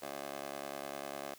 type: tone with high-pass filter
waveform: 15% pulse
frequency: 70 Hz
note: C#2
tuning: 18 cents sharp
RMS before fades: -43 dBFS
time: 0.02-1.34 s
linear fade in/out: 5 ms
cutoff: 500 Hz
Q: 2.3
effects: white hiss -58 dBFS RMS until 1.38 s